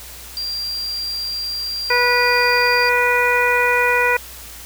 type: tone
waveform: sine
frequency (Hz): 4745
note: D8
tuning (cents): +17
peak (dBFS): -22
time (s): 0.37-2.89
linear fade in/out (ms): 0
type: harmonic tone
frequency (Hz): 488.7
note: B4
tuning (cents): -18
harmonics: 1 / 2 / 3 / 4 / 5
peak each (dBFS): -20 / -20 / -20 / -20 / -20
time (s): 1.9-4.17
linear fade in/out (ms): 5
effects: added 60 Hz sine -41 dBFS peak until 4.65 s + white hiss -37 dBFS RMS until 4.65 s